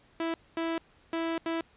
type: tone bursts at uneven times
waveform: sawtooth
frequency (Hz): 329.6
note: E4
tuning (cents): 0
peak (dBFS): -25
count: 4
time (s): 0.2-0.34 / 0.57-0.78 / 1.13-1.38 / 1.46-1.61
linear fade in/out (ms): 2
effects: pink hiss -62 dBFS RMS until 1.76 s + resampled to 8000 Hz